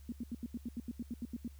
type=tone bursts; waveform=sine; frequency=235.9 Hz; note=A#3; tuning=21 cents sharp; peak=-36 dBFS; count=13; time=0.09-1.478 s; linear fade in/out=2 ms; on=32 ms; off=81 ms; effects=added 70 Hz sine -51 dBFS peak until 1.59 s + white hiss -67 dBFS RMS until 1.59 s